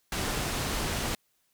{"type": "low-pass noise", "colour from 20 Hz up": "pink", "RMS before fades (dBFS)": -31, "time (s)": [0.12, 1.15], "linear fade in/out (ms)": 2, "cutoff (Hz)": 11000, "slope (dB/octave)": 12, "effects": ["white hiss -72 dBFS RMS until 1.53 s"]}